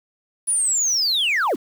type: linear sweep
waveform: sine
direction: down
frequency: 9900 to 186 Hz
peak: -15 dBFS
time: 0.47-1.56 s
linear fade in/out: 20 ms
effects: tanh soft clip ceiling -16 dBFS + 7-bit